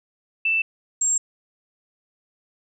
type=tone pair in turn; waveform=sine; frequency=2656 / 7512 Hz; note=E7 / A#8; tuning=+12 / +12 cents; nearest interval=octave + tritone; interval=1800 cents; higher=second; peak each=-18 dBFS; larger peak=neither; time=0.45-0.62 / 1.01-1.18 s; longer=neither; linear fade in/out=5 ms; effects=none